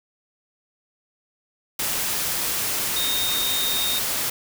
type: tone in noise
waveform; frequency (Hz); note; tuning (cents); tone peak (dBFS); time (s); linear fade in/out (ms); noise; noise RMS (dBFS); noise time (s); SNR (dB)
sine; 3697; A#7; -15; -24; 2.96-3.99; 5; white; -25; 1.79-4.3; -2
effects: none